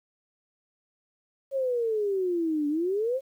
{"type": "exponential two-way sweep", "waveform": "sine", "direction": "down then up", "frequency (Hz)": [554.4, 288, 550], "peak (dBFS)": -24, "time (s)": [1.51, 3.21], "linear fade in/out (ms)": 50, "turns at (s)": 2.68, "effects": ["10-bit"]}